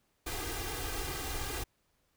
pink noise with comb filter, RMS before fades -37 dBFS, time 0.26-1.64 s, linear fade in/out 10 ms, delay 2.5 ms, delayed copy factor +1, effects pink hiss -75 dBFS RMS until 2.16 s

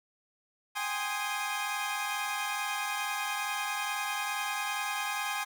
20% pulse chord, Ab major seventh, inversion third, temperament equal with one note detuned, 784 / 826.3 / 1046.5 / 1244.5 Hz, G5 / Ab5 / C6 / Eb6, 0 / -9 / 0 / 0 cents, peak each -35 / -30 / -32 / -33 dBFS, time 0.75-5.45 s, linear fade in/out 20 ms, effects none

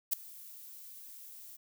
violet noise with ADSR envelope, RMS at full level -26 dBFS, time 0.11-1.57 s, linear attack 22 ms, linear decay 4 ms, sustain -24 dB, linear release 14 ms, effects none

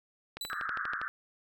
click train, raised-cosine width 0.3 ms, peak -23 dBFS, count 9, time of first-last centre 0.37-1.015 s, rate 12.4 Hz
sawtooth tone with exponential decay, 3965 Hz, B7, 6 cents sharp, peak -30 dBFS, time 0.41-0.66 s, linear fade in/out 2 ms, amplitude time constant 54 ms
white band-pass noise, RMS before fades -36 dBFS, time 0.5-1.08 s, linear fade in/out 0 ms, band 1200 to 1700 Hz, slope 96 dB/octave
effects none

